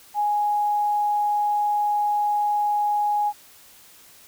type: tone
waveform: sine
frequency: 830.6 Hz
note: G#5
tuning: in tune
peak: -19 dBFS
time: 0.14-3.33 s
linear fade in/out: 50 ms
effects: white hiss -50 dBFS RMS until 4.27 s